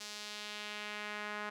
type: tone with band-pass filter sweep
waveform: sawtooth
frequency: 209.1 Hz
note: G#3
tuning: 12 cents sharp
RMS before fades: -43 dBFS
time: 0-1.5 s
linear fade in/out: 10 ms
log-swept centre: 5300 to 1500 Hz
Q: 1.3
effects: none